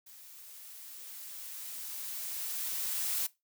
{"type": "noise with level ramp", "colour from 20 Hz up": "blue", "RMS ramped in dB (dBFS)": [-53, -32], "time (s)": [0.06, 3.27], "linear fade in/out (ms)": 10, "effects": ["noise-tail reverb RT60 0.2 s tail -19 dB re dry"]}